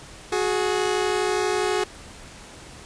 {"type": "tone pair together", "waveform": "sawtooth", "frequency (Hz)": [367, 419.3], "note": ["F#4", "G#4"], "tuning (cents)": [-14, 17], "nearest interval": "major second", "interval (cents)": 231, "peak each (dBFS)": -20, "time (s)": [0.32, 1.84], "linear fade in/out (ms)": 5, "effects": ["pink hiss -43 dBFS RMS until 2.85 s", "resampled to 22050 Hz"]}